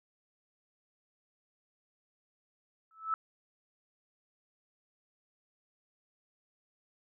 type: tone with exponential growth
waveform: sine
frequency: 1309 Hz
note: E6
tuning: 13 cents flat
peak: -25 dBFS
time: 2.91-3.14 s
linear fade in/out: 1 ms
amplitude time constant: 49 ms
effects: none